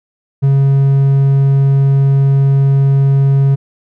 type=tone; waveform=triangle; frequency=137.5 Hz; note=C#3; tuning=14 cents flat; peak=-5 dBFS; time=0.42-3.56 s; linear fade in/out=20 ms; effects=none